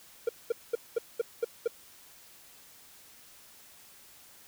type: tone bursts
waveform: triangle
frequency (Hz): 466.2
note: A#4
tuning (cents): 0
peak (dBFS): -22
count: 7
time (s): 0.27-1.677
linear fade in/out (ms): 5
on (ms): 21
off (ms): 210
effects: white hiss -55 dBFS RMS until 4.47 s